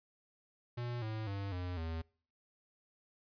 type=tone with pitch steps; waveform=square; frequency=120.7 / 109.41 / 99.18 / 89.9 / 81.49 Hz; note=B2 / A2 / G2 / F#2 / E2; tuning=-39 / -9 / +21 / -49 / -19 cents; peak=-38 dBFS; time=0.77-2.02 s; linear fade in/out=10 ms; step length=250 ms; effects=noise-tail reverb RT60 0.5 s tail -26 dB re dry + resampled to 11025 Hz